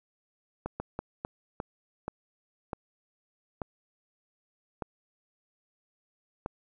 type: slowing click train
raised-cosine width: 1 ms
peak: -19 dBFS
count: 10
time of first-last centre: 0.66-6.461 s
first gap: 140 ms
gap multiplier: 1.36
effects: none